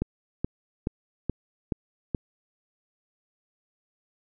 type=click train; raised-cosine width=3 ms; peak=-13 dBFS; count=6; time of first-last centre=0.02-2.148 s; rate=2.35 Hz; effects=none